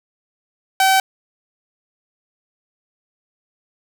sawtooth tone, 767 Hz, G5, 38 cents flat, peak -8 dBFS, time 0.8-1 s, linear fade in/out 2 ms, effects none

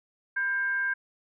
sine tone with frequency modulation, 1589 Hz, G6, 23 cents sharp, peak -25 dBFS, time 0.36-0.94 s, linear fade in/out 10 ms, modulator 588 Hz, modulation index 0.27, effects none

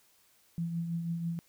sine tone with tremolo, 168.3 Hz, E3, 36 cents sharp, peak -29 dBFS, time 0.58-1.39 s, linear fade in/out 0 ms, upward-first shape triangle, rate 6.1 Hz, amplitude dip 50%, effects white hiss -66 dBFS RMS until 1.48 s

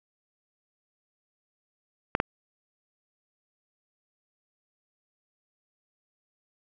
clicks, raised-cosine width 0.5 ms, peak -8 dBFS, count 2, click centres 2.151 / 2.201 s, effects none

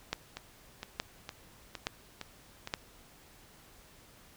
two click trains, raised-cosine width 0.2 ms, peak -14 / -22 dBFS, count 4 / 6, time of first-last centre 0.13-2.739 / 0.37-2.674 s, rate 1.15 / 2.17 Hz, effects pink hiss -58 dBFS RMS until 4.36 s

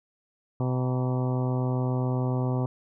harmonic tone with a mistuned harmonic, 127.2 Hz, C3, 48 cents flat, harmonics 1 / 2 / 3 / 4 / 5 / 6 / 7 / 8 / 9, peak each -25 / -31 / -35 / -37 / -39 / -41 / -42 / -43 / -44 dBFS, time 0.6-2.66 s, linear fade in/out 2 ms, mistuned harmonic 8, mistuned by -69 cents, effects none

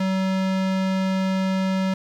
square tone, 189.7 Hz, F#3, 43 cents sharp, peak -21 dBFS, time 0-1.94 s, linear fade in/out 5 ms, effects low-pass 5000 Hz 12 dB/octave + 8-bit

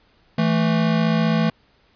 square tone pair together, 164.81 / 220 Hz, E3 / A3, 0 / 0 cents, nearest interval perfect fourth, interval 500 cents, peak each -20 / -20 dBFS, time 0.38-1.5 s, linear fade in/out 5 ms, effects pink hiss -59 dBFS RMS until 1.95 s + resampled to 11025 Hz

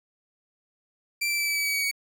sawtooth tone with pitch steps, 2349 / 2334 / 2319 / 2305 / 2290 / 2276 / 2261 / 2247 Hz, D7 / D7 / D7 / D7 / D7 / C#7 / C#7 / C#7, 0 / -11 / -22 / -33 / -44 / +45 / +34 / +23 cents, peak -21 dBFS, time 1.21-1.914 s, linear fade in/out 10 ms, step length 88 ms, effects none

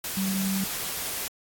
sine tone in noise, 192.3 Hz, G3, 33 cents flat, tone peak -25 dBFS, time 0.17-0.64 s, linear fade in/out 2 ms, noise white, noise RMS -32 dBFS, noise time 0.04-1.28 s, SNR +4 dB, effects AAC 64 kbps

